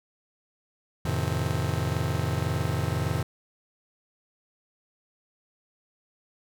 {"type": "chord", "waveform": "45% pulse", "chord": "F dominant seventh", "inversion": "none", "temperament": "just", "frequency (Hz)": [87.31, 109.13, 130.96, 157.15], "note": ["F2", "A2", "C3", "Eb3"], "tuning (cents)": [0, -14, 2, 18], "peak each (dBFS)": -31, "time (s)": [1.05, 3.23], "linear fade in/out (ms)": 5, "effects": []}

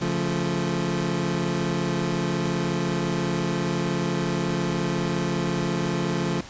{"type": "chord", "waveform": "25% pulse", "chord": "Db augmented", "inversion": "none", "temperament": "equal with one note detuned", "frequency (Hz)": [140.28, 174.61, 220], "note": ["Db3", "F3", "A3"], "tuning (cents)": [21, 0, 0], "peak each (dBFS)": [-25, -22, -27], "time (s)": [0.01, 6.41], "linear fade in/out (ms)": 5, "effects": ["pink hiss -42 dBFS RMS until 6.49 s", "resampled to 16000 Hz"]}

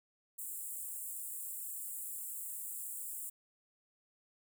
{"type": "high-pass noise", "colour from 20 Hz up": "pink", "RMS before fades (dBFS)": -43, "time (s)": [0.38, 3.3], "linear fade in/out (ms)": 10, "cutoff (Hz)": 7500, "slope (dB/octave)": 96, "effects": []}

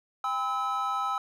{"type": "tone cluster", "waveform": "triangle", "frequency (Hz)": [798, 1009, 1296], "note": ["G5", "B5", "E6"], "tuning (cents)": [31, 37, -30], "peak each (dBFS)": [-31, -33, -27], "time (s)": [0.24, 1.18], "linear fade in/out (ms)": 2, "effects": []}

